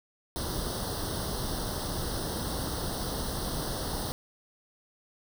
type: noise with comb filter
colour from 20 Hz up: pink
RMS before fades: -33 dBFS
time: 0.36-4.12 s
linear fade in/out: 0 ms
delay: 0.21 ms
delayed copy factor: +0.95
effects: none